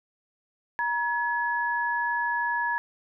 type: tone pair together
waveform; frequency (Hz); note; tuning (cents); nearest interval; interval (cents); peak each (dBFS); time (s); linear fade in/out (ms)
sine; 949.4 / 1697; A#5 / G#6; +31 / +37; minor seventh; 1006; -27; 0.79-2.78; 0
effects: none